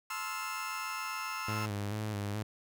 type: chord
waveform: 30% pulse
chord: F major seventh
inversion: first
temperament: just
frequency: 873.1 / 1047.7 / 1309.6 / 1396.9 Hz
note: A5 / C6 / E6 / F6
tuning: -14 / +2 / -12 / 0 cents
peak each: -43 / -38 / -37 / -41 dBFS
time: 0.1-1.66 s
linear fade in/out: 5 ms
type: tone with vibrato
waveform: sawtooth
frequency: 104.4 Hz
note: G#2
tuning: 10 cents sharp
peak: -30 dBFS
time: 1.48-2.43 s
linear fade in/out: 5 ms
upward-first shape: square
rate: 2.3 Hz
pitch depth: 46 cents each way
effects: none